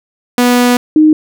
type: tone pair in turn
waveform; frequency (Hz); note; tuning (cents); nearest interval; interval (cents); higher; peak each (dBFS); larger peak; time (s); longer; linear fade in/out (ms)
sawtooth / sine; 245.2 / 308.9; B3 / D#4; -12 / -12; major third; 400; second; -3; neither; 0.38-0.77 / 0.96-1.13; first; 2
effects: none